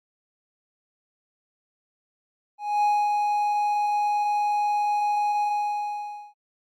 triangle tone with ADSR envelope, 830.6 Hz, G#5, in tune, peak -16 dBFS, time 2.58-6.34 s, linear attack 250 ms, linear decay 260 ms, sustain -3 dB, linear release 920 ms, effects AAC 48 kbps

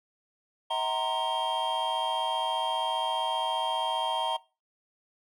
triangle tone cluster, 641 / 756 / 928 / 1043 / 3199 Hz, E5 / F#5 / A#5 / C6 / G7, -49 / +37 / -8 / -6 / +34 cents, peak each -33 / -33 / -28 / -37 / -31 dBFS, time 0.7-4.37 s, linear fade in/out 10 ms, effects noise-tail reverb RT60 0.3 s tail -20 dB re dry + tanh soft clip ceiling -16 dBFS

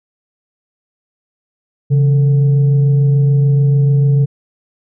sine tone with frequency modulation, 138.59 Hz, C#3, in tune, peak -8 dBFS, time 1.9-4.26 s, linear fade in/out 20 ms, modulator 304 Hz, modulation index 0.26, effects none

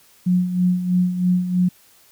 sine tone with tremolo, 180.5 Hz, F#3, 43 cents flat, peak -13 dBFS, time 0.26-1.69 s, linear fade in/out 10 ms, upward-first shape sine, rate 3.1 Hz, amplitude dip 65%, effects white hiss -53 dBFS RMS until 2.11 s

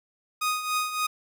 sawtooth tone with tremolo, 1244.5 Hz, D#6, in tune, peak -19 dBFS, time 0.41-1.07 s, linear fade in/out 10 ms, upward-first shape triangle, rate 3.5 Hz, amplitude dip 70%, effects none

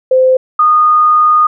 sine tone pair in turn, 517 / 1229.6 Hz, C5 / D#6, -21 / -21 cents, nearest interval octave + minor third, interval 1500 cents, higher second, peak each -5 dBFS, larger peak neither, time 0.11-0.37 / 0.59-1.47 s, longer second, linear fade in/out 5 ms, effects none

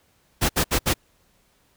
pink noise bursts, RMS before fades -20 dBFS, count 4, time 0.41-0.941 s, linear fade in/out 20 ms, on 84 ms, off 65 ms, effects pink hiss -63 dBFS RMS until 1.76 s

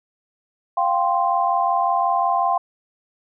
sine chord, F suspended second, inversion none, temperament equal, 698.5 / 784 / 1046.5 Hz, F5 / G5 / C6, 0 / 0 / 0 cents, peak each -21 dBFS, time 0.77-2.58 s, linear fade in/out 5 ms, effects none

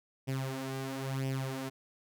sawtooth tone with flanger, 133.6 Hz, C3, 36 cents sharp, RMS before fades -36 dBFS, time 0.27-1.7 s, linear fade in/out 20 ms, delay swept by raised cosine 0.36 to 4.96 ms, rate 1 Hz, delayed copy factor +0.7, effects none

